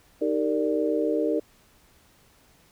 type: chord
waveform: sine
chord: Eb major seventh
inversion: none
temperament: equal with one note detuned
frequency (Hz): 311.1 / 392 / 459.7 / 587.3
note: Eb4 / G4 / Bb4 / D5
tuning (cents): 0 / 0 / -24 / 0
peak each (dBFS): -26 / -30 / -26 / -29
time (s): 0.21-1.4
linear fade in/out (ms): 10
effects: pink hiss -59 dBFS RMS until 2.71 s